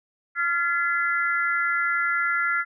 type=tone cluster; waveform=sine; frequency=1385 / 1708 / 2028 Hz; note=F6 / G#6 / B6; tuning=-15 / +48 / +45 cents; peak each=-23 / -28 / -27 dBFS; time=0.35-2.65 s; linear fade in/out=50 ms; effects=none